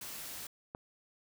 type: noise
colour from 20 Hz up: white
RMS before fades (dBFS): -44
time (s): 0.01-0.47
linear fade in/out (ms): 5
type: click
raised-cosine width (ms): 1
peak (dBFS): -27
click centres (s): 0.749
effects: none